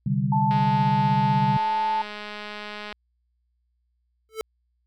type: chord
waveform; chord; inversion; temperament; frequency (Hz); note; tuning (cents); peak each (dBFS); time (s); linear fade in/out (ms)
sine; C suspended second; none; equal; 130.81 / 146.83 / 196; C3 / D3 / G3; 0 / 0 / 0; -25; 0.06-1.57; 5
type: tone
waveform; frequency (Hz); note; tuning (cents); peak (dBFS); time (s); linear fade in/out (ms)
sine; 879; A5; -2; -21; 0.32-2.02; 5
type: click train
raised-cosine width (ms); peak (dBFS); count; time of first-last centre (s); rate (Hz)
0.3; -20; 506; 0.51-2.926; 209
type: tone with exponential growth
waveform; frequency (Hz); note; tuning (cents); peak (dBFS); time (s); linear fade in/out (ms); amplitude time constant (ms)
square; 440; A4; 0; -23; 4.29-4.41; 0; 24
effects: added 60 Hz sine -68 dBFS peak until 4.86 s